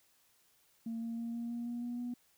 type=tone with pitch steps; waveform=sine; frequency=228.1 / 230.2 / 232.4 / 234.5 / 236.7 / 238.9 / 241.1 / 243.3 Hz; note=A#3 / A#3 / A#3 / A#3 / A#3 / A#3 / B3 / B3; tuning=-37 / -22 / -5 / +11 / +27 / +43 / -41 / -26 cents; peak=-35 dBFS; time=0.86-2.14 s; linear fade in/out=5 ms; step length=160 ms; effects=tanh soft clip ceiling -33 dBFS + white hiss -70 dBFS RMS until 2.37 s